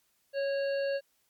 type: harmonic tone with a mistuned harmonic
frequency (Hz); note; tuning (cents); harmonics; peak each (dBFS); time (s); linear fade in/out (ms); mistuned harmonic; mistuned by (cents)
554.4; C#5; 0; 1 / 3 / 5 / 7 / 8; -28 / -40 / -45 / -57 / -46; 0.33-1.01; 50; 3; -19
effects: white hiss -72 dBFS RMS until 1.29 s + MP3 96 kbps